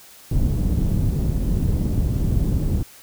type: low-pass noise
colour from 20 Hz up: pink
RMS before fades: -20 dBFS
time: 0.31-2.83 s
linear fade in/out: 5 ms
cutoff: 210 Hz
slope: 12 dB/octave
effects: white hiss -46 dBFS RMS until 3.02 s